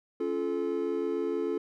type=chord; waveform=triangle; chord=Db augmented; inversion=none; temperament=just; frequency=277.2 / 346.5 / 433.1 Hz; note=Db4 / F4 / A4; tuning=0 / -14 / -27 cents; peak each=-33 / -30 / -29 dBFS; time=0.2-1.58 s; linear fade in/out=5 ms; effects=none